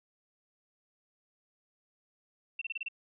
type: tone bursts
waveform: sine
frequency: 2700 Hz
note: E7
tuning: 41 cents sharp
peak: -33 dBFS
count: 6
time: 2.59-2.885 s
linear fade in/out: 5 ms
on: 25 ms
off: 29 ms
effects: none